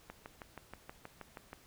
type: click train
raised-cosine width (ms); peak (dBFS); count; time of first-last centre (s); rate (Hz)
0.5; -30; 10; 0.1-1.531; 6.29
effects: pink hiss -62 dBFS RMS until 1.66 s